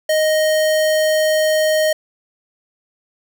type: tone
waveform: square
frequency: 622.3 Hz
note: D#5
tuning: in tune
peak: -14 dBFS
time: 0.09-1.93 s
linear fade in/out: 5 ms
effects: none